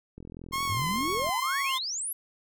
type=click train; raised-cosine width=3 ms; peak=-30 dBFS; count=48; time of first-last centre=0.18-1.291 s; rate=42.3 Hz
type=tone with vibrato; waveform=sawtooth; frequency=1064 Hz; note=C6; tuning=29 cents sharp; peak=-24 dBFS; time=0.52-1.79 s; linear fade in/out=20 ms; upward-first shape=triangle; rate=2.1 Hz; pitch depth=85 cents each way
type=exponential sweep; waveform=sine; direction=up; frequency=90.3 to 11840 Hz; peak=-30 dBFS; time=0.69-2.13 s; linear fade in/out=5 ms
effects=none